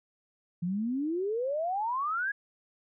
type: exponential sweep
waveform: sine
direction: up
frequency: 167.5 to 1689 Hz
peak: -28 dBFS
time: 0.62-2.32 s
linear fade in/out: 10 ms
effects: none